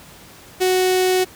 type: tone with notch filter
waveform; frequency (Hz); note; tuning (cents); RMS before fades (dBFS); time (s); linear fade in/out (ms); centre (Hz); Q
sawtooth; 370; F#4; 0; -17; 0.6-1.25; 20; 1200; 1.3
effects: pink hiss -43 dBFS RMS until 1.35 s + high-pass 60 Hz 12 dB/octave